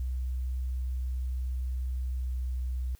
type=tone with pitch glide; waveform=sine; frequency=63.3 to 62.9 Hz; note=B1 to B1; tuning=+43 to +32 cents; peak=-29 dBFS; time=0-2.95 s; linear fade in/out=0 ms; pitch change=-11 cents; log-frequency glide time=2.17-2.27 s; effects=white hiss -63 dBFS RMS until 2.99 s